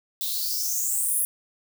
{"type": "noise with high-pass filter sweep", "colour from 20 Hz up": "violet", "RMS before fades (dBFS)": -26, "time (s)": [0.21, 1.25], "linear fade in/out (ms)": 0, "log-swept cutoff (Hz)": [3500, 11000], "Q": 6.9, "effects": []}